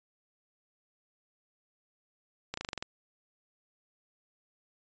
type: slowing click train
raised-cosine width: 0.2 ms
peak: -18 dBFS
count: 8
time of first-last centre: 2.54-2.825 s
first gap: 34 ms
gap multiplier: 1.06
effects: resampled to 16000 Hz